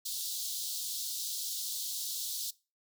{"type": "high-pass noise", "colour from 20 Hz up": "pink", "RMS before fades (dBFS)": -37, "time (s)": [0.05, 2.51], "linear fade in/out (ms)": 10, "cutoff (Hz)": 3600, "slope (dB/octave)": 48, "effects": ["noise-tail reverb RT60 0.3 s tail -21 dB re dry"]}